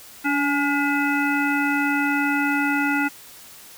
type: harmonic tone with a mistuned harmonic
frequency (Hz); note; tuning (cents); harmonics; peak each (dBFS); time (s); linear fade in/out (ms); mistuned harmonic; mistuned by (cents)
286.4; D4; -43; 1 / 3 / 5 / 7 / 9; -22 / -27 / -24 / -28 / -29; 0.24-3.09; 20; 3; -42
effects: white hiss -44 dBFS RMS until 3.77 s